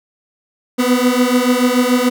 30% pulse beating tone pair, 245.4 / 252.3 Hz, B3 / B3, -11 / +37 cents, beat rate 6.9 Hz, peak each -12 dBFS, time 0.78-2.1 s, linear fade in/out 20 ms, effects none

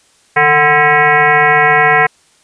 sine tone with frequency modulation, 1330 Hz, E6, 15 cents sharp, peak -6 dBFS, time 0.36-2.07 s, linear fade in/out 10 ms, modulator 294 Hz, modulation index 3, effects white hiss -51 dBFS RMS until 2.43 s + resampled to 22050 Hz

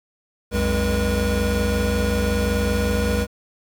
square tone cluster, 61.2 / 86.6 / 204.5 / 482.5 Hz, B1 / F2 / G#3 / B4, -15 / -14 / -26 / -40 cents, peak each -25 dBFS, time 0.51-3.27 s, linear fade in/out 50 ms, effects 8-bit

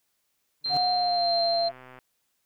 sawtooth tone with exponential growth, 148 Hz, D3, 14 cents sharp, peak -29 dBFS, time 0.61-0.77 s, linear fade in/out 0 ms, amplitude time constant 34 ms
sine tone with tremolo, 4153 Hz, C8, 14 cents flat, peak -25 dBFS, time 0.64-1.69 s, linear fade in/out 10 ms, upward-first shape sine, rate 1.7 Hz, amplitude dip 30%
click train, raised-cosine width 0.5 ms, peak -32 dBFS, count 171, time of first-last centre 0.66-1.988 s, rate 128 Hz
sine tone with pitch glide, 726 to 681.3 Hz, F#5 to F5, -33 to -43 cents, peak -23 dBFS, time 0.69-1.72 s, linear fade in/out 50 ms, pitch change -110 cents, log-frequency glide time 0.92-1.4 s
effects white hiss -74 dBFS RMS until 2.45 s

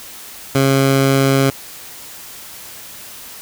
15% pulse tone, 136 Hz, C#3, 33 cents flat, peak -5 dBFS, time 0.55-1.5 s, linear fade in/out 2 ms, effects white hiss -35 dBFS RMS until 3.41 s

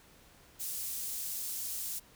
pink high-pass noise, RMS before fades -38 dBFS, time 0.59-2 s, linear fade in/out 20 ms, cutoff 8400 Hz, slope 12 dB/octave, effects pink hiss -60 dBFS RMS until 2.15 s

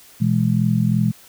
sine chord, E major, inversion second, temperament equal with one note detuned, 121.77 / 164.81 / 207.7 Hz, B2 / E3 / G#3, -24 / 0 / 0 cents, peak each -19 / -20 / -19 dBFS, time 0.2-1.12 s, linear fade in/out 20 ms, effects white hiss -47 dBFS RMS until 1.28 s

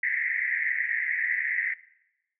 pink band-pass noise, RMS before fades -28 dBFS, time 0.03-1.74 s, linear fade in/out 5 ms, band 1800 to 2100 Hz, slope 96 dB/octave, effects noise-tail reverb RT60 0.9 s tail -20 dB re dry

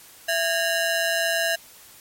sawtooth ring-modulated tone, 1154 Hz, D6, 31 cents flat, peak -14 dBFS, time 0.28-1.56 s, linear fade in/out 10 ms, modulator 489 Hz, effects white hiss -48 dBFS RMS until 2 s + MP3 64 kbps

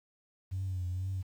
sine tone with vibrato, 92.5 Hz, F#2, in tune, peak -31 dBFS, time 0.51-1.23 s, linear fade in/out 20 ms, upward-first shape triangle, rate 2.1 Hz, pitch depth 67 cents each way, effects tanh soft clip ceiling -28 dBFS + 10-bit

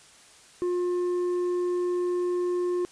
sine tone with tanh clipping, 356 Hz, F4, 33 cents sharp, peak -25 dBFS, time 0.62-2.85 s, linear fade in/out 0 ms, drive 5 dB, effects white hiss -53 dBFS RMS until 2.91 s + resampled to 22050 Hz

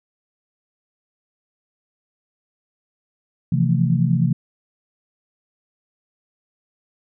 sine chord, F major seventh, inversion second, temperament equal with one note detuned, 130.81 / 164.81 / 174.61 / 221.9 Hz, C3 / E3 / F3 / A3, 0 / 0 / 0 / +15 cents, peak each -19 / -19 / -22 / -25 dBFS, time 3.52-4.33 s, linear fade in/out 5 ms, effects none

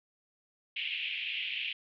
pink band-pass noise, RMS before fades -36 dBFS, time 0.76-1.73 s, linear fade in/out 5 ms, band 2400 to 3100 Hz, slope 48 dB/octave, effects none

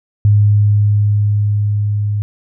sine tone with level ramp, 103.7 Hz, G#2, 2 cents flat, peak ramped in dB -6 to -14 dBFS, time 0.25-2.22 s, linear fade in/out 0 ms, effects none

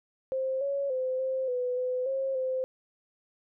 sine tone with pitch steps, 526 / 558 / 515 / 524 / 497.5 / 505 / 536 / 518 Hz, C5 / C#5 / C5 / C5 / B4 / B4 / C5 / C5, +9 / +11 / -28 / +2 / +13 / +39 / +42 / -17 cents, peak -27 dBFS, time 0.32-2.64 s, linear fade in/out 0 ms, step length 290 ms, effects none

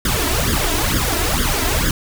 pink noise with flanger, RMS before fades -18 dBFS, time 0.05-1.91 s, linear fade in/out 2 ms, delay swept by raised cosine 0.58 to 3.08 ms, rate 2.2 Hz, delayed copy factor +0.95, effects none

